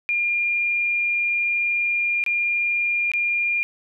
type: tone with dropouts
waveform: sine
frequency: 2407 Hz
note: D7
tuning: 42 cents sharp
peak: -19 dBFS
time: 0.09-3.63 s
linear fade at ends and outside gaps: 0 ms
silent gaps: 2.239-2.263 / 3.117-3.136 s
effects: none

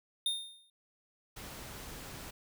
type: tone with exponential decay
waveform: square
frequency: 3651 Hz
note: A#7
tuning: 37 cents flat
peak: -28 dBFS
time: 0.26-0.7 s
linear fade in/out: 2 ms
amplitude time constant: 95 ms
type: noise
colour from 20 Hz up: pink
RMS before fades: -46 dBFS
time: 1.36-2.31 s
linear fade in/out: 10 ms
effects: none

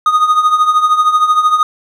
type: tone with tremolo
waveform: triangle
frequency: 1240 Hz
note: D#6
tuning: 6 cents flat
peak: -3 dBFS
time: 0.06-1.63 s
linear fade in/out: 2 ms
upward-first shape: triangle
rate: 13 Hz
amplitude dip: 75%
effects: none

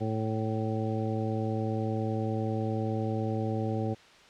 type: harmonic tone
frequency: 110 Hz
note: A2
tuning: in tune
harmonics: 1 / 2 / 3 / 4 / 5 / 7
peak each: -31 / -34 / -36 / -37 / -38 / -39 dBFS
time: 0-3.95 s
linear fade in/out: 20 ms
effects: white hiss -54 dBFS RMS until 4.29 s + low-pass 4000 Hz 12 dB/octave

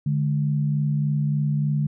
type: tone pair together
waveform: sine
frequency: 146.83 / 210.2 Hz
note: D3 / G#3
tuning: 0 / +21 cents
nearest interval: tritone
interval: 621 cents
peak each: -20 / -28 dBFS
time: 0.06-1.87 s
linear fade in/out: 5 ms
effects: none

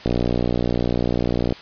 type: click train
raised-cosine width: 2 ms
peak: -7 dBFS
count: 89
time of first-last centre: 0.06-1.524 s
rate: 60.1 Hz
effects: white hiss -40 dBFS RMS until 1.61 s + resampled to 11025 Hz

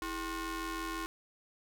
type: ring-modulated tone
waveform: sawtooth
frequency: 370 Hz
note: F#4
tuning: in tune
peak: -29 dBFS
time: 0.02-1.06 s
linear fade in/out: 0 ms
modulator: 697 Hz
effects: none

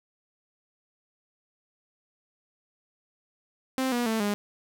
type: tone with pitch steps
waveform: sawtooth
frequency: 261.6 / 241.3 / 222.5 / 205.2 Hz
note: C4 / B3 / A3 / G#3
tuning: 0 / -40 / +20 / -21 cents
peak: -21 dBFS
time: 3.78-4.34 s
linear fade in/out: 0 ms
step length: 140 ms
effects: none

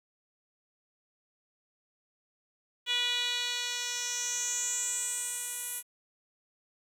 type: tone with band-pass filter sweep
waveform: 10% pulse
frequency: 487 Hz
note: B4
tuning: 24 cents flat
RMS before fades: -33 dBFS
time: 2.86-5.83 s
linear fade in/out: 50 ms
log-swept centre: 3400 to 11000 Hz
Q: 4.4
effects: 10-bit

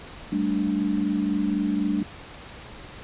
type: chord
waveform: sine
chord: G suspended second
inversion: none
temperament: equal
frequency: 196 / 220 / 293.7 Hz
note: G3 / A3 / D4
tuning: 0 / 0 / 0 cents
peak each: -26 / -27 / -25 dBFS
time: 0.32-2.03 s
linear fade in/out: 5 ms
effects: pink hiss -42 dBFS RMS until 3.03 s + resampled to 8000 Hz

